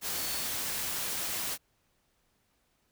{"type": "tone in noise", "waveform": "sine", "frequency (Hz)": 4435, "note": "C#8", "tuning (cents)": 0, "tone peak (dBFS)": -42, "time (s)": [0.12, 0.48], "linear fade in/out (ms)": 50, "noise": "white", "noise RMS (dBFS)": -34, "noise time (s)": [0.01, 1.58], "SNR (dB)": -11, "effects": ["pink hiss -73 dBFS RMS until 2.91 s"]}